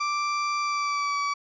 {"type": "tone with pitch glide", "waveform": "35% pulse", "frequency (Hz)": [1174.7, 1143.9], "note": ["D6", "D6"], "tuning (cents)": [0, -46], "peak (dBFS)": -23, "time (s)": [0, 1.34], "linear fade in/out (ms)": 10, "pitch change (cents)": -46, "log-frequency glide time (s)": [0.61, 1.18], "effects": ["resampled to 16000 Hz"]}